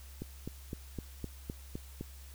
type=click train; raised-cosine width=3 ms; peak=-25 dBFS; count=8; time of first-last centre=0.22-2.01 s; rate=3.91 Hz; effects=added 67 Hz sine -48 dBFS peak until 2.34 s + white hiss -57 dBFS RMS until 2.34 s